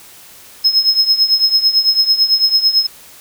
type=tone with tremolo; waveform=triangle; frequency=5160 Hz; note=E8; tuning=38 cents flat; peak=-5 dBFS; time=0.64-2.87 s; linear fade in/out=10 ms; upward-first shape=triangle; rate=9 Hz; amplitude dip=85%; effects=white hiss -40 dBFS RMS until 3.2 s